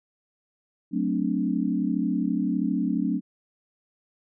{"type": "chord", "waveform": "sine", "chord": "D dominant seventh", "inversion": "first", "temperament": "equal", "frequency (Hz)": [185, 220, 261.6, 293.7], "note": ["F#3", "A3", "C4", "D4"], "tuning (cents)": [0, 0, 0, 0], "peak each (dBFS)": -28, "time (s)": [0.91, 3.21], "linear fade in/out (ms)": 50, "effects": []}